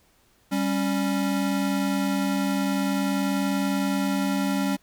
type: tone pair together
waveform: square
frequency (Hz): 196 / 276.5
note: G3 / C#4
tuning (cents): 0 / -4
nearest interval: tritone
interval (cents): 596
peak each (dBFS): -26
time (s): 0.51-4.77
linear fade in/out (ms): 20
effects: pink hiss -62 dBFS RMS until 4.82 s